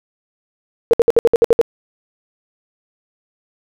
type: tone bursts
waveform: sine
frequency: 466.2 Hz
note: A#4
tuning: in tune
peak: -6 dBFS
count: 9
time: 0.91-1.614 s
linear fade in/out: 0 ms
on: 24 ms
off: 61 ms
effects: none